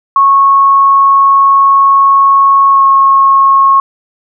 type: tone with pitch glide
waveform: sine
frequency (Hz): 1100 to 1090.5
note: C#6 to C#6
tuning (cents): -14 to -29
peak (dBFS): -3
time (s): 0.16-3.8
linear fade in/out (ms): 2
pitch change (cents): -15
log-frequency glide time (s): 2.7-2.83
effects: none